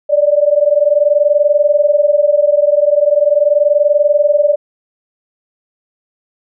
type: tone pair together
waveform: sine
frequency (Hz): 577 / 597.4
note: D5 / D5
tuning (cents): -31 / +29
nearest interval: minor second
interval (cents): 60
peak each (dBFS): -11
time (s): 0.09-4.56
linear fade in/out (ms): 20
effects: none